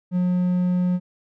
triangle tone, 180 Hz, F#3, 47 cents flat, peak -16 dBFS, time 0.11-1 s, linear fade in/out 50 ms, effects none

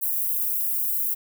white high-pass noise, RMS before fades -25 dBFS, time 0.01-1.15 s, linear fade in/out 20 ms, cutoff 12000 Hz, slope 24 dB/octave, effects none

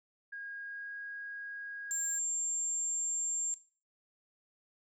sine tone with pitch glide, 1632 to 1641.5 Hz, G#6 to G#6, -31 to -21 cents, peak -40 dBFS, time 0.32-2.19 s, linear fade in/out 10 ms, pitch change +10 cents, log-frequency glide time 0.64-0.95 s
sine tone, 7370 Hz, A#8, 21 cents flat, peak -30 dBFS, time 1.91-3.54 s, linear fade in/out 0 ms
effects noise-tail reverb RT60 0.4 s tail -18 dB re dry + tanh soft clip ceiling -30 dBFS

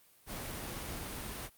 pink noise, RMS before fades -41 dBFS, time 0.26-1.5 s, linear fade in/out 50 ms, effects white hiss -64 dBFS RMS until 1.57 s + Opus 32 kbps

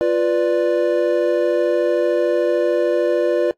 triangle chord, B diminished, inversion second, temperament equal, 349.2 / 493.9 / 587.3 Hz, F4 / B4 / D5, 0 / 0 / 0 cents, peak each -17 dBFS, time 0.01-3.51 s, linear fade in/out 0 ms, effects noise-tail reverb RT60 0.1 s tail -21 dB re dry + AAC 64 kbps

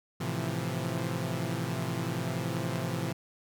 sawtooth chord, F major seventh, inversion first, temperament equal with one note detuned, 110 / 130.81 / 164.05 / 174.61 Hz, A2 / C3 / E3 / F3, 0 / 0 / -8 / 0 cents, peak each -33 / -31 / -32 / -33 dBFS, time 0.2-3.13 s, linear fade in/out 10 ms, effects none

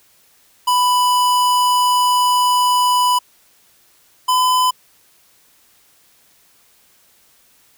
square tone pair in turn, 992 / 1008.8 Hz, B5 / B5, +7 / +36 cents, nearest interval unison, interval 29 cents, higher second, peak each -13 dBFS, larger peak neither, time 0.67-3.19 / 4.28-4.71 s, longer first, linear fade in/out 10 ms, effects white hiss -54 dBFS RMS until 7.77 s

